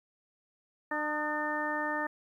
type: harmonic tone with a mistuned harmonic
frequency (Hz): 300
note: D4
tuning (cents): +37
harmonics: 1 / 2 / 3 / 4 / 5 / 6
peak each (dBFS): -38 / -38 / -36 / -38 / -45 / -34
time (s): 0.91-2.07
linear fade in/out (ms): 5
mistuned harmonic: 4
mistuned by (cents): +44
effects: 11-bit